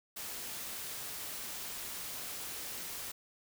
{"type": "noise", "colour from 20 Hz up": "white", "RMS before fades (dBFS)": -42, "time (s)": [0.16, 3.12], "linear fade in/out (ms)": 10, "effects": []}